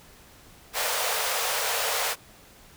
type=high-pass noise; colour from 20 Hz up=pink; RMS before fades=-27 dBFS; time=0.73-2.16 s; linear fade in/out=50 ms; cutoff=450 Hz; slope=96 dB/octave; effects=pink hiss -52 dBFS RMS until 2.76 s